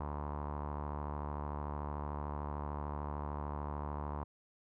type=tone with low-pass filter; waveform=sawtooth; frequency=73.42 Hz; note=D2; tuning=in tune; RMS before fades=-40 dBFS; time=0-4.24 s; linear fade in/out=5 ms; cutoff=1000 Hz; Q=4.7; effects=none